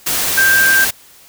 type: tone in noise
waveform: sine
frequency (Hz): 1578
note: G6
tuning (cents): +11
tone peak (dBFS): -9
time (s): 0.37-0.85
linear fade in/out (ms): 10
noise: white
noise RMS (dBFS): -17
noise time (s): 0.06-0.91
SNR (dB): +5
effects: white hiss -44 dBFS RMS until 1.28 s